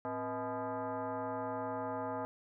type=tone with frequency modulation; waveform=sine; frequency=110 Hz; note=A2; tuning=in tune; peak=-35 dBFS; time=0.05-2.25 s; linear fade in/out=0 ms; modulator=373 Hz; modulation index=2.8; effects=none